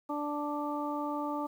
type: harmonic tone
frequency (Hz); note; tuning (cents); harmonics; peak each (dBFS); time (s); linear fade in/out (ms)
293.7; D4; 0; 1 / 2 / 3 / 4; -35 / -39 / -37 / -39; 0.09-1.47; 10
effects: 10-bit